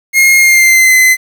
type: tone with pitch glide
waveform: 45% pulse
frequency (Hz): 2143 to 2042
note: C7 to C7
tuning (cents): +41 to -43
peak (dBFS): -4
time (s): 0.13-1.17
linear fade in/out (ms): 50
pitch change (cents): -84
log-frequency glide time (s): 0.37-0.95
effects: 7-bit